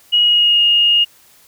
sine tone with pitch glide, 2898 to 2850 Hz, F#7 to F7, -37 to +34 cents, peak -9 dBFS, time 0.12-1.05 s, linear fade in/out 20 ms, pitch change -29 cents, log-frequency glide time 0.23-0.62 s, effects white hiss -49 dBFS RMS until 1.47 s

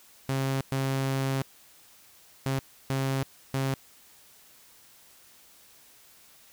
sawtooth tone bursts at uneven times, 134.6 Hz, C3, 49 cents sharp, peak -22 dBFS, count 5, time 0.29-0.61 / 0.72-1.42 / 2.46-2.59 / 2.9-3.23 / 3.54-3.74 s, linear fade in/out 0 ms, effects white hiss -56 dBFS RMS until 6.52 s

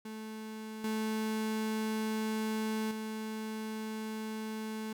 35% pulse tone with level steps, 218.2 Hz, A3, 14 cents flat, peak -39 / -30 / -35 dBFS, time 0.05-4.93 s, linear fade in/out 5 ms, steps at 0.84 / 2.91 s, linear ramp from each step 2 ms, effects none

